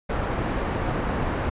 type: low-pass noise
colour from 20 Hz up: pink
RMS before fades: -26 dBFS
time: 0.09-1.5 s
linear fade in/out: 10 ms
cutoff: 1500 Hz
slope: 12 dB/octave
effects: resampled to 8000 Hz